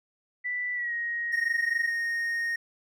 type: tone with pitch glide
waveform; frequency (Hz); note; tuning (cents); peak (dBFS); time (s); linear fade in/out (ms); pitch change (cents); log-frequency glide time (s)
sine; 1975.5 to 1880.8; B6 to A#6; 0 to +15; -28; 0.44-1.9; 20; -85; 0.74-0.93
type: tone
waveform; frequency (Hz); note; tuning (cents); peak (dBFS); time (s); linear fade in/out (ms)
triangle; 1857; A#6; -7; -25; 1.32-2.56; 5
effects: none